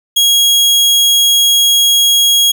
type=tone; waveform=sawtooth; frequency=3300 Hz; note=G#7; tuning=12 cents flat; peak=-4 dBFS; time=0.16-2.52 s; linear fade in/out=10 ms; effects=none